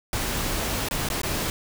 pink noise with dropouts, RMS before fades -27 dBFS, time 0.13-1.5 s, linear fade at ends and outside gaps 1 ms, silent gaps 0.886-0.91 / 1.088-1.101 / 1.217-1.233 s, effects none

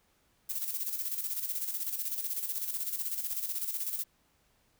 violet noise with tremolo, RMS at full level -33 dBFS, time 0.49-4.04 s, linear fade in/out 10 ms, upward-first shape square, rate 16 Hz, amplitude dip 55%, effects pink hiss -70 dBFS RMS until 4.79 s

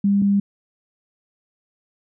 sine tone pair in turn, 200.2 / 200.2 Hz, G3 / G3, +37 / +37 cents, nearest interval unison, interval 0 cents, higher neither, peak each -14 dBFS, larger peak neither, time 0.04-0.22 / 0.22-0.4 s, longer neither, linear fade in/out 5 ms, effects none

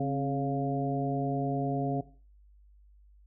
harmonic tone with a mistuned harmonic, 140 Hz, C#3, 18 cents sharp, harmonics 1 / 2 / 3 / 4 / 5, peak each -31 / -32 / -36 / -40 / -34 dBFS, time 0-2.01 s, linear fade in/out 5 ms, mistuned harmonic 2, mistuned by -63 cents, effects noise-tail reverb RT60 0.4 s tail -17 dB re dry + added 50 Hz sine -55 dBFS peak until 3.26 s

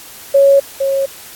sine tone pair in turn, 554.4 / 546.1 Hz, C#5 / C#5, 0 / -26 cents, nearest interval unison, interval 26 cents, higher first, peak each -5 / -12 dBFS, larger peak first, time 0.34-0.6 / 0.8-1.06 s, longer neither, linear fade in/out 10 ms, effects white hiss -35 dBFS RMS until 1.35 s + AAC 64 kbps

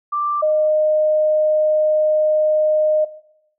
sine tone pair in turn, 1178 / 615.3 Hz, D6 / D#5, +5 / -19 cents, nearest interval major seventh, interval 1124 cents, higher first, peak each -18 / -13 dBFS, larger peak second, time 0.12-0.42 / 0.42-3.05 s, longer second, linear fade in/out 10 ms, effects noise-tail reverb RT60 0.8 s tail -17 dB re dry

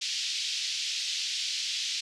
white band-pass noise, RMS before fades -32 dBFS, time 0.01-2.01 s, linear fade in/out 10 ms, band 2800 to 5400 Hz, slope 24 dB/octave, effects low-pass 10000 Hz 12 dB/octave

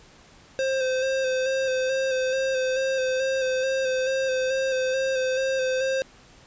square tone with vibrato, 524 Hz, C5, 2 cents sharp, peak -23 dBFS, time 0.59-6.02 s, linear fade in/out 0 ms, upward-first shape square, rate 2.3 Hz, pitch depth 22 cents each way, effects pink hiss -52 dBFS RMS until 6.46 s + resampled to 16000 Hz

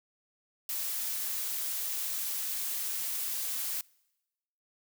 blue noise, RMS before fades -34 dBFS, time 0.69-3.81 s, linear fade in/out 2 ms, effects noise-tail reverb RT60 1.0 s tail -26 dB re dry

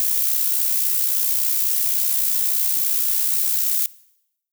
violet noise with amplitude modulation, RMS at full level -18 dBFS, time 0-3.86 s, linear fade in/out 0 ms, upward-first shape sine, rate 63.6 Hz, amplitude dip 45%, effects noise-tail reverb RT60 0.8 s tail -21 dB re dry

